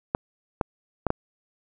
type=clicks; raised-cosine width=1 ms; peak=-8 dBFS; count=4; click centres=0.149 / 0.612 / 1.067 / 1.104 s; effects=none